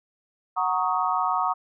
sine chord, D# minor seventh, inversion first, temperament equal with one note detuned, 740 / 932.3 / 1108.7 / 1254.6 Hz, F#5 / A#5 / C#6 / D#6, 0 / 0 / 0 / +14 cents, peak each -27 dBFS, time 0.56-1.54 s, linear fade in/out 20 ms, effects none

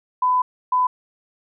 sine tone bursts at uneven times, 1003 Hz, B5, 26 cents sharp, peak -15 dBFS, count 2, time 0.22-0.42 / 0.72-0.87 s, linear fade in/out 5 ms, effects none

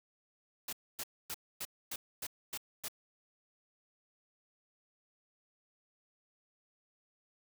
white noise bursts, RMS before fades -40 dBFS, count 8, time 0.68-2.884 s, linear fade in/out 5 ms, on 48 ms, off 260 ms, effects none

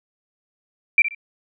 sine tone with echo, 2349 Hz, D7, in tune, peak -9 dBFS, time 0.98-1.02 s, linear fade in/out 2 ms, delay 64 ms, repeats 2, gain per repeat -12 dB, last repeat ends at 1.148 s, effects none

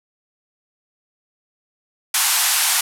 white band-pass noise, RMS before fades -18 dBFS, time 2.14-2.81 s, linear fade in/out 5 ms, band 730 to 13000 Hz, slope 48 dB/octave, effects none

